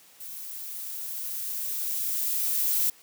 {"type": "noise with level ramp", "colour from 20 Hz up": "violet", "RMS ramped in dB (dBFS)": [-40, -24], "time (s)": [0.2, 2.9], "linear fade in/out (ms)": 5, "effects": ["white hiss -55 dBFS RMS until 3.02 s", "high-pass 150 Hz 12 dB/octave"]}